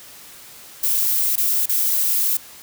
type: noise with dropouts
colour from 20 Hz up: violet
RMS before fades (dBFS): -19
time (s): 0.83-2.37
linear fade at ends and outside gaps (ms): 5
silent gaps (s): 1.358-1.377 / 1.659-1.692
effects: white hiss -42 dBFS RMS until 2.62 s